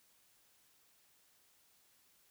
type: silence
effects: white hiss -70 dBFS RMS until 2.3 s